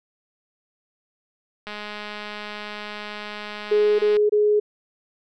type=click train; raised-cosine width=0.3 ms; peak=-18 dBFS; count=523; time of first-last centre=1.67-4.168 s; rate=209 Hz
type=tone bursts; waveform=sine; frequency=419.2 Hz; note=G#4; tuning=16 cents sharp; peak=-15 dBFS; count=3; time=3.71-4.6 s; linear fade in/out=10 ms; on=280 ms; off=25 ms
effects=none